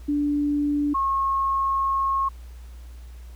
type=tone pair in turn; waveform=sine; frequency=291.1 / 1086.4 Hz; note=D4 / C#6; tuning=-15 / -35 cents; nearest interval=octave + major seventh; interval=2280 cents; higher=second; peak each=-20 dBFS; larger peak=neither; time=0.08-0.94 / 0.94-2.29 s; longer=second; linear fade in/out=10 ms; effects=added 60 Hz sine -38 dBFS peak until 3.35 s + pink hiss -56 dBFS RMS until 3.35 s